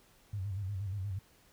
sine tone with vibrato, 98 Hz, G2, in tune, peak -34 dBFS, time 0.33-1.19 s, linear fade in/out 5 ms, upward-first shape square, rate 8.4 Hz, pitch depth 84 cents each way, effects pink hiss -64 dBFS RMS until 1.52 s

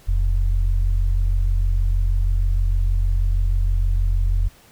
sine tone pair together, 41.44 / 87.8 Hz, E1 / F2, +10 / +10 cents, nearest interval octave + minor second, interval 1300 cents, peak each -16 / -24 dBFS, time 0.07-4.49 s, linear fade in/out 20 ms, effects pink hiss -51 dBFS RMS until 4.71 s

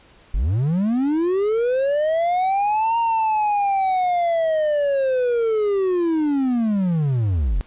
triangle linear two-way sweep, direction up then down, 36.94 to 932.3 to 36.94 Hz, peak -15 dBFS, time 0.34-7.61 s, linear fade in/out 0 ms, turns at 2.98 s, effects pink hiss -51 dBFS RMS until 7.66 s + resampled to 8000 Hz

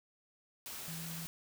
sine tone in noise, 164.81 Hz, E3, in tune, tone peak -43 dBFS, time 0.88-1.26 s, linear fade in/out 0 ms, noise white, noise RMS -45 dBFS, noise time 0.66-1.27 s, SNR -1 dB, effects none

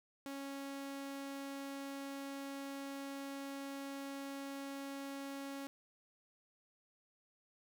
sawtooth tone, 276.2 Hz, C#4, 6 cents flat, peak -39 dBFS, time 0.26-5.67 s, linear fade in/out 0 ms, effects none

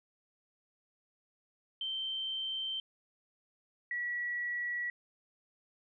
sine tone pair in turn, 3118 / 1934.5 Hz, G7 / B6, -10 / -36 cents, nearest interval minor sixth, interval 826 cents, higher first, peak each -34 / -33 dBFS, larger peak second, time 1.81-2.8 / 3.91-4.9 s, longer neither, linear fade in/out 2 ms, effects none

